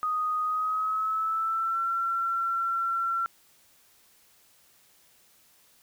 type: tone with pitch glide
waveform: sine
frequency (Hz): 1244.5 to 1357.1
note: D#6 to E6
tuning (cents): 0 to +50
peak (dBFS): -25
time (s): 0.03-3.26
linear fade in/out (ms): 0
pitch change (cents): +150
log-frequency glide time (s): 0.43-1.88
effects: white hiss -61 dBFS RMS until 5.82 s